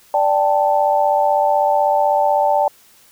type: chord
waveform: sine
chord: D suspended fourth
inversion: none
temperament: equal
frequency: 587.3 / 784 / 880 Hz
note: D5 / G5 / A5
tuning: 0 / 0 / 0 cents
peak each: -17 dBFS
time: 0.14-2.68 s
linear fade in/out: 2 ms
effects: white hiss -50 dBFS RMS until 3.11 s